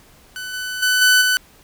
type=tone with level steps; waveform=sawtooth; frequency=1500 Hz; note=F#6; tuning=23 cents sharp; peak=-24 / -21 / -11 / -7 / -11 dBFS; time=0.36-1.37 s; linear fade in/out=0 ms; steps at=0.53 / 0.82 / 1.01 / 1.21 s; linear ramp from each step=10 ms; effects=pink hiss -50 dBFS RMS until 1.63 s